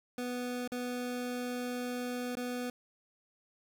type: tone with dropouts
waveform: 25% pulse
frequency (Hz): 246.9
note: B3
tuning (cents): 0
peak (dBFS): -31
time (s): 0.18-2.7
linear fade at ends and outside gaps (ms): 2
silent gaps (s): 0.676-0.719 / 2.353-2.37
effects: none